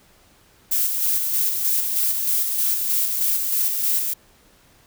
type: noise with tremolo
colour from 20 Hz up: violet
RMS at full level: -20 dBFS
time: 0.71-4.14 s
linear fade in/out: 10 ms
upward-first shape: square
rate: 3.2 Hz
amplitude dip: 35%
effects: pink hiss -55 dBFS RMS until 4.86 s